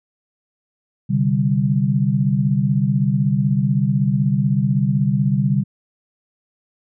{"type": "chord", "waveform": "sine", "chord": "C suspended second", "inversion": "none", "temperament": "equal", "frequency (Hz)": [130.81, 146.83, 196], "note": ["C3", "D3", "G3"], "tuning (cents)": [0, 0, 0], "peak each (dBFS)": -19, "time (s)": [1.09, 5.64], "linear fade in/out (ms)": 20, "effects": []}